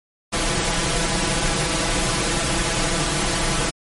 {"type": "noise with comb filter", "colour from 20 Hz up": "pink", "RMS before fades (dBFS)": -21, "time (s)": [0.32, 3.71], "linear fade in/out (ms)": 20, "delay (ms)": 6, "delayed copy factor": 0.9, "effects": ["MP3 48 kbps"]}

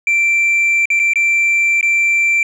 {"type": "tone with dropouts", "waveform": "sine", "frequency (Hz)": 2349, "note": "D7", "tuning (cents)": 0, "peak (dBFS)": -8, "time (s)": [0.07, 2.43], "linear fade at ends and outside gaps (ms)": 2, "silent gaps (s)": [[0.856, 0.902], [0.994, 0.998], [1.135, 1.157], [1.811, 1.828]], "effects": ["tanh soft clip ceiling -10 dBFS"]}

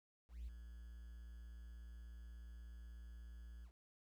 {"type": "tone with ADSR envelope", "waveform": "triangle", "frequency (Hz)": 58.27, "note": "A#1", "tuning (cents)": 0, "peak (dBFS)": -40, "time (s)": [0.28, 3.72], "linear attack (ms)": 190, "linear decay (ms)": 20, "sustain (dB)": -9, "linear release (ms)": 81, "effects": ["tanh soft clip ceiling -41 dBFS", "12-bit"]}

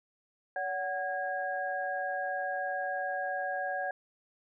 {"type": "tone cluster", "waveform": "sine", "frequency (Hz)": [567, 744, 1637], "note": ["C#5", "F#5", "G#6"], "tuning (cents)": [39, 9, -25], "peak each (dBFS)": [-37, -34, -36], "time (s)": [0.56, 3.91], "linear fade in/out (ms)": 2, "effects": []}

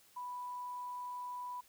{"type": "tone with quantisation", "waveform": "sine", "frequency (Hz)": 987.8, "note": "B5", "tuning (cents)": 0, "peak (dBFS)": -40, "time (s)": [0.16, 1.61], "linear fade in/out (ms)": 10, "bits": 11, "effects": ["white hiss -65 dBFS RMS until 1.68 s"]}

